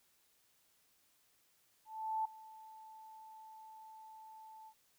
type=tone with ADSR envelope; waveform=sine; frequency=878 Hz; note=A5; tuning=4 cents flat; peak=-32 dBFS; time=1.85-4.74 s; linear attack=400 ms; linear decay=6 ms; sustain=-20 dB; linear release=65 ms; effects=white hiss -73 dBFS RMS until 4.98 s